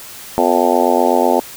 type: harmonic tone with a mistuned harmonic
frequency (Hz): 88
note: F2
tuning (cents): +14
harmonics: 3 / 4 / 5 / 6 / 7 / 8 / 9 / 10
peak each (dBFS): -19 / -19 / -19 / -19 / -19 / -19 / -19 / -19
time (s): 0.38-1.4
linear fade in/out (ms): 0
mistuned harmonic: 3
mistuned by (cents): -85
effects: white hiss -34 dBFS RMS until 1.56 s